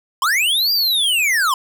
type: linear two-way sweep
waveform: square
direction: up then down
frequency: 987.8 to 4840 to 987.8 Hz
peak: -15 dBFS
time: 0.22-1.54 s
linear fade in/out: 2 ms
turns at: 0.72 s
effects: 8-bit